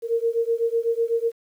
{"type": "beating tone pair", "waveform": "sine", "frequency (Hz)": [458.1, 466.1], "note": ["A#4", "A#4"], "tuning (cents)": [-30, 0], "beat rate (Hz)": 8, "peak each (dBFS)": -23, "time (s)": [0.02, 1.32], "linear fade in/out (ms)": 50, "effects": ["9-bit"]}